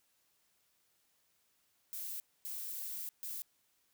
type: noise bursts at uneven times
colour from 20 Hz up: violet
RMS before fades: -42 dBFS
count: 3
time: 1.93-2.2 / 2.45-3.09 / 3.23-3.42 s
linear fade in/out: 0 ms
effects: white hiss -75 dBFS RMS until 3.93 s